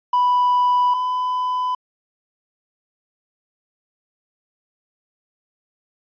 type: tone pair in turn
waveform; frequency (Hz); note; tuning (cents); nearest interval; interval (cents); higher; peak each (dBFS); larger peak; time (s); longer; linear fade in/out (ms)
triangle; 987.8 / 1002.7; B5 / B5; 0 / +26; unison; 26; second; -11 / -17; first; 0.13-0.94 / 0.94-1.75; neither; 5
effects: tanh soft clip ceiling -9 dBFS + resampled to 11025 Hz